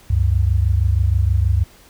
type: tone pair together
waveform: sine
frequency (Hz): 69.8 / 96.12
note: C#2 / G2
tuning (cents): +13 / -34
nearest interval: tritone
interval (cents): 553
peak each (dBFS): -16 / -16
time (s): 0.1-1.64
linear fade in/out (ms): 5
effects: pink hiss -48 dBFS RMS until 1.89 s